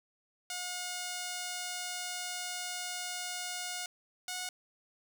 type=tone pair in turn; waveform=5% pulse; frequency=720 / 728.4 Hz; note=F#5 / F#5; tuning=-47 / -27 cents; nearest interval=unison; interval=20 cents; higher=second; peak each=-25 dBFS; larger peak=neither; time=0.5-3.86 / 4.28-4.49 s; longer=first; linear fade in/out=2 ms; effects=none